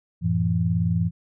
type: tone cluster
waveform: sine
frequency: 91.3 / 111.1 / 168.3 Hz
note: F#2 / A2 / E3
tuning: -23 / +17 / +36 cents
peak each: -25 / -25 / -22 dBFS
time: 0.21-1.11 s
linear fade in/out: 50 ms
effects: none